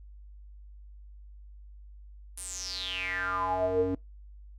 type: tone with band-pass filter sweep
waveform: square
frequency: 93 Hz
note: F#2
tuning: 9 cents sharp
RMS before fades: -31 dBFS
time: 2.37-3.95 s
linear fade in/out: 5 ms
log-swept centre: 10000 to 330 Hz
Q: 8.7
effects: noise-tail reverb RT60 0.2 s tail -24 dB re dry + added 50 Hz sine -46 dBFS peak until 4.58 s